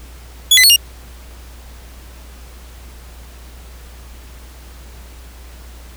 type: tone with pitch steps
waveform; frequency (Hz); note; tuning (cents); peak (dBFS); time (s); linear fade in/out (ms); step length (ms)
sawtooth; 3392 / 2022 / 4371 / 2829; G#7 / B6 / C#8 / F7; +36 / +40 / -25 / +22; -3; 0.51-0.762; 5; 63
effects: added 60 Hz sine -35 dBFS peak until 5.96 s + pink hiss -43 dBFS RMS until 5.96 s